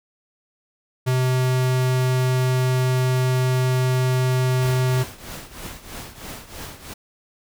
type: tone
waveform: square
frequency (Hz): 128.2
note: C3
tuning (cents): -35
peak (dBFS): -18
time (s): 1.06-5.04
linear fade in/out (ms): 20
type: noise with tremolo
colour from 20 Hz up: pink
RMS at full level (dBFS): -33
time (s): 4.61-6.94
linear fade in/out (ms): 10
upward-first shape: triangle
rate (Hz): 3.1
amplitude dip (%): 80
effects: none